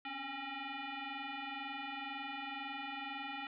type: tone with frequency modulation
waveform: sine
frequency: 802 Hz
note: G5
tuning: 39 cents sharp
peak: -40 dBFS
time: 0.05-3.47 s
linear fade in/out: 2 ms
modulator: 542 Hz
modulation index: 4.2
effects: none